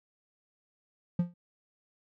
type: tone with exponential decay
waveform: triangle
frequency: 174.6 Hz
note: F3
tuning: in tune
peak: -19 dBFS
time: 1.19-1.34 s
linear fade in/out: 5 ms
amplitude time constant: 32 ms
effects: none